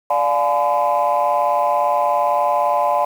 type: chord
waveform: sine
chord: D diminished seventh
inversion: none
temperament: just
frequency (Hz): 587.3 / 704.8 / 845.8 / 1014.9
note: D5 / F5 / Ab5 / Cb6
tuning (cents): 0 / +16 / +31 / +47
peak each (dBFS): -19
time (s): 0.1-3.05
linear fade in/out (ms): 5
effects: tanh soft clip ceiling -8 dBFS + 7-bit